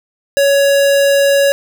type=tone; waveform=square; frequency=559 Hz; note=C#5; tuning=14 cents sharp; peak=-9 dBFS; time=0.37-1.52 s; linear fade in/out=0 ms; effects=8-bit